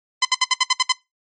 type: tone bursts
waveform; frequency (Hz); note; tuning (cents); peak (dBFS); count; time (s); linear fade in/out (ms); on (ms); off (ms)
10% pulse; 1022; C6; -41; -5; 8; 0.22-0.923; 5; 31; 65
effects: noise-tail reverb RT60 0.2 s tail -21 dB re dry + MP3 32 kbps